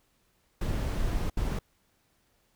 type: noise bursts at uneven times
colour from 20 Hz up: brown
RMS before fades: -29 dBFS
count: 2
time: 0.61-1.3 / 1.37-1.59 s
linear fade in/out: 5 ms
effects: pink hiss -70 dBFS RMS until 2.55 s